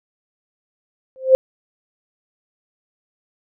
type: tone with exponential growth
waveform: sine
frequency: 523 Hz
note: C5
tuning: 1 cent flat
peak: -3 dBFS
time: 1.16-1.35 s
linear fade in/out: 0 ms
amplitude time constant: 40 ms
effects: none